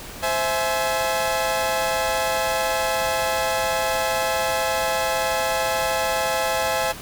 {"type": "chord", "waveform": "sawtooth", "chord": "C augmented", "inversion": "none", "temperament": "equal with one note detuned", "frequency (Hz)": [523.3, 659.3, 845.1], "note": ["C5", "E5", "G#5"], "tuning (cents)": [0, 0, 30], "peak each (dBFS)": [-22, -21, -21], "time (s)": [0.22, 6.93], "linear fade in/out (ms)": 20, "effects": ["pink hiss -37 dBFS RMS until 7.01 s"]}